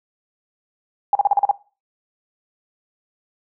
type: tone bursts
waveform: sine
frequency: 810 Hz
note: G#5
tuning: 43 cents flat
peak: -11 dBFS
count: 7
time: 1.13-1.512 s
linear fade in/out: 2 ms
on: 22 ms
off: 38 ms
effects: noise-tail reverb RT60 0.3 s tail -18 dB re dry